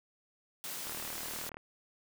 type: high-pass noise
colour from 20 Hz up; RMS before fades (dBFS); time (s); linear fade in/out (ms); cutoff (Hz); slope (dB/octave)
white; -41; 0.64-1.49; 0; 120; 96
type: click train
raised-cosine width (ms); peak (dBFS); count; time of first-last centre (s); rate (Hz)
0.5; -28; 28; 0.87-1.569; 38.6
effects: none